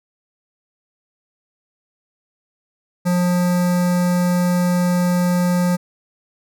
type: tone with notch filter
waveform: square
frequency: 177.9 Hz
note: F3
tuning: 32 cents sharp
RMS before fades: -17 dBFS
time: 3.05-5.77 s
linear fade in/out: 20 ms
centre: 3100 Hz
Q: 1.1
effects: none